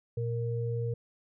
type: tone pair together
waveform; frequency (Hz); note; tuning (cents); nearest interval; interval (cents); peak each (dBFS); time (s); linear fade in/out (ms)
sine; 117.87 / 466.2; A#2 / A#4; +20 / 0; 2 octaves; 2380; -30 / -35; 0.17-0.94; 5
effects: none